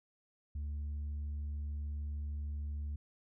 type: tone with tanh clipping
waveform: sine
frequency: 73.42 Hz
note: D2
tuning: in tune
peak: -37 dBFS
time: 0.55-2.96 s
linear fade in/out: 5 ms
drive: 2 dB
effects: none